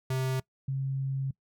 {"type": "tone pair in turn", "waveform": ["square", "sine"], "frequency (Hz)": [130.81, 135.03], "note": ["C3", "C#3"], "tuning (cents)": [0, -45], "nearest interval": "minor second", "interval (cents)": 55, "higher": "second", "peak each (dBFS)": -28, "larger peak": "neither", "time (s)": [[0.1, 0.4], [0.68, 1.31]], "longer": "second", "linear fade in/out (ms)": 5, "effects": ["noise-tail reverb RT60 0.1 s tail -22 dB re dry"]}